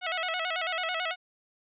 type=tone with vibrato; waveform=10% pulse; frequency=690 Hz; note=F5; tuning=21 cents flat; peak=-20 dBFS; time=0.01-1.16 s; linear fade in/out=50 ms; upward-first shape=square; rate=9.1 Hz; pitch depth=100 cents each way; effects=resampled to 8000 Hz